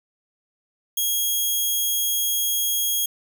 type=tone; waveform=5% pulse; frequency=3280 Hz; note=G#7; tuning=22 cents flat; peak=-12 dBFS; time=0.97-3.06 s; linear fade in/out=5 ms; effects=none